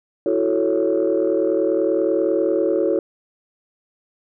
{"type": "chord", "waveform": "sine", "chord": "F# minor seventh", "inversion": "third", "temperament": "equal", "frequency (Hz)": [329.6, 370, 440, 554.4], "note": ["E4", "F#4", "A4", "C#5"], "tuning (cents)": [0, 0, 0, 0], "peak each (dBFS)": -21, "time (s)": [0.26, 2.99], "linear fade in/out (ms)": 2, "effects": ["tanh soft clip ceiling -9 dBFS"]}